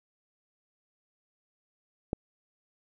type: click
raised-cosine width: 2 ms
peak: -15 dBFS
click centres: 2.131 s
effects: none